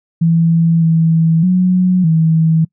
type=tone with pitch steps; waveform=sine; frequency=165.7 / 163 / 182.8 / 161.2 Hz; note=E3 / E3 / F#3 / E3; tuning=+9 / -19 / -21 / -38 cents; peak=-8 dBFS; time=0.21-2.65 s; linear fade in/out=10 ms; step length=610 ms; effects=noise-tail reverb RT60 0.1 s tail -25 dB re dry